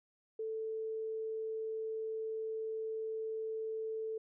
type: tone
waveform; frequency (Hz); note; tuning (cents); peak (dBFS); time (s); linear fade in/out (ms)
sine; 441.5; A4; +6; -36; 0.39-4.18; 5
effects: none